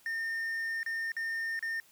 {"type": "tone with dropouts", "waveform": "triangle", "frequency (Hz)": 1818, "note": "A#6", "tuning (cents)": -44, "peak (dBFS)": -30, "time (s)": [0.06, 1.8], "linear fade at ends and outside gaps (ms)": 1, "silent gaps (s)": [[0.831, 0.862], [1.119, 1.166], [1.592, 1.626]], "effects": ["white hiss -62 dBFS RMS until 1.91 s"]}